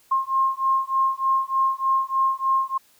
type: beating tone pair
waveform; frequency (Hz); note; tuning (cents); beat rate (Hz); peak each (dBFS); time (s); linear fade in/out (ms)
sine; 1065 / 1068.3; C6 / C6; +30 / +36; 3.3; -22; 0.11-2.78; 10
effects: white hiss -58 dBFS RMS until 2.99 s